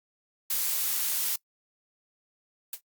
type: noise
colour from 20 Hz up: blue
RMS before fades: -28 dBFS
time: 0.5-1.36 s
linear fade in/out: 5 ms
type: noise with exponential decay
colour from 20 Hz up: blue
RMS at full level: -30 dBFS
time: 2.73-2.81 s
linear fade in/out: 2 ms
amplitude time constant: 17 ms
effects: noise-tail reverb RT60 0.1 s tail -24 dB re dry + Opus 48 kbps